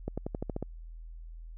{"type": "accelerating click train", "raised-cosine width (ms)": 2, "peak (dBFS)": -20, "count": 8, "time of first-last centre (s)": [0.08, 0.626], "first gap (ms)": 96, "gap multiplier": 0.93, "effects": ["added 41 Hz sine -42 dBFS peak until 1.57 s"]}